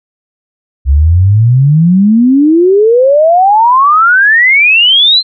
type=exponential sweep; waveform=sine; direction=up; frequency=65.41 to 4186 Hz; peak=-3 dBFS; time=0.85-5.23 s; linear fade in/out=50 ms; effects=none